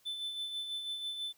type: tone with tremolo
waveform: triangle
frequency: 3520 Hz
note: A7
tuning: in tune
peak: -33 dBFS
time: 0.05-1.33 s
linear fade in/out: 20 ms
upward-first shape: sine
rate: 6.1 Hz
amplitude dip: 45%
effects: white hiss -68 dBFS RMS until 1.37 s